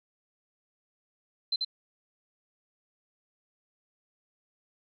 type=tone with echo; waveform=sine; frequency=4086 Hz; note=C8; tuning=42 cents flat; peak=-25 dBFS; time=1.52-1.56 s; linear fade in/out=5 ms; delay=88 ms; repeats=1; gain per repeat=-2 dB; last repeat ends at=1.648 s; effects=none